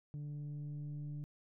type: tone with frequency modulation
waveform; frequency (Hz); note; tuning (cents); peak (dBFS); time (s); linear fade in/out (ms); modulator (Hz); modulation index
sine; 146.8; D3; 0; -39; 0.14-1.24; 0; 147; 0.38
effects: tanh soft clip ceiling -37 dBFS